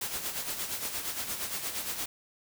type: noise with tremolo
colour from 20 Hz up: white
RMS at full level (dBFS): -33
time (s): 0.01-2.06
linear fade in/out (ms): 5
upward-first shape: sine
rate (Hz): 8.6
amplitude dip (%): 55
effects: none